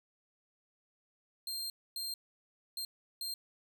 sawtooth tone bursts at uneven times, 4186 Hz, C8, in tune, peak -34 dBFS, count 4, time 1.47-1.7 / 1.96-2.14 / 2.77-2.85 / 3.21-3.34 s, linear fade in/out 2 ms, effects none

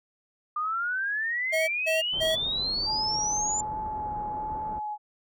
sine exponential sweep, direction up, 1200 to 7210 Hz, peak -26 dBFS, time 0.56-3.61 s, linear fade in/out 5 ms
square tone bursts, 640 Hz, D#5, 49 cents sharp, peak -25 dBFS, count 3, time 1.52-2.36 s, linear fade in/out 20 ms, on 160 ms, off 180 ms
pink low-pass noise, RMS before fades -41 dBFS, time 2.12-4.8 s, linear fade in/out 20 ms, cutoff 1100 Hz, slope 24 dB/octave
sine tone with vibrato, 852 Hz, G#5, 44 cents sharp, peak -30 dBFS, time 2.85-4.98 s, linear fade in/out 50 ms, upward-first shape sine, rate 1.3 Hz, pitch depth 22 cents each way
effects none

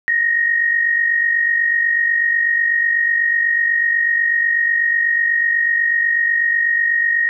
sine tone pair together, 1827.9 / 1876 Hz, A#6 / A#6, -34 / +11 cents, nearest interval unison, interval 45 cents, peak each -22 / -14 dBFS, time 0.08-7.29 s, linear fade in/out 0 ms, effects none

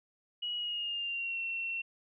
sine tone with pitch glide, 2910 to 2715 Hz, F#7 to F7, -29 to -50 cents, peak -33 dBFS, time 0.42-1.82 s, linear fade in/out 10 ms, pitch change -121 cents, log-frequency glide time 0.57-1.4 s, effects none

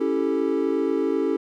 triangle chord, A dominant seventh, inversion first, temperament equal, 277.2 / 329.6 / 392 / 440 Hz, C#4 / E4 / G4 / A4, 0 / 0 / 0 / 0 cents, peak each -24 dBFS, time 0-1.37 s, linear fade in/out 10 ms, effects none

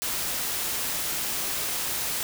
white noise, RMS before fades -29 dBFS, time 0.02-2.23 s, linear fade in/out 0 ms, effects none

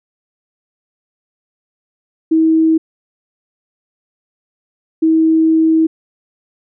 sine tone bursts at uneven times, 321 Hz, E4, 46 cents flat, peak -8 dBFS, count 2, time 2.31-2.78 / 5.02-5.87 s, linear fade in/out 10 ms, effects none

